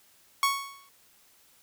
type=tone with exponential decay; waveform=sawtooth; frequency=1108.7 Hz; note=C#6; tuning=in tune; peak=-16 dBFS; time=0.43-0.89 s; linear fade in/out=1 ms; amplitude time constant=100 ms; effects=white hiss -61 dBFS RMS until 1.62 s